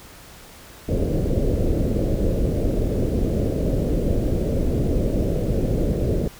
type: low-pass noise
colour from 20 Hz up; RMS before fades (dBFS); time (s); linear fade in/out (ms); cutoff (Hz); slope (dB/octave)
pink; -21; 0.88-6.28; 5; 590; 48
effects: pink hiss -44 dBFS RMS until 6.39 s